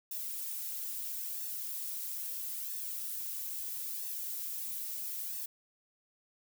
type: noise with flanger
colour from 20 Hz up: violet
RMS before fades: -39 dBFS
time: 0.11-5.46 s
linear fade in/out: 5 ms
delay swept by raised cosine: 1.1 to 4.5 ms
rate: 0.76 Hz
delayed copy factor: +0.7
effects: none